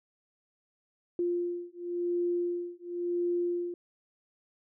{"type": "beating tone pair", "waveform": "sine", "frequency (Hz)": [349.2, 350.14], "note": ["F4", "F4"], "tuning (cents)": [0, 5], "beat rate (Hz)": 0.94, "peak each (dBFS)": [-32, -32], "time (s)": [1.19, 3.74], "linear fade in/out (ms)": 2, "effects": []}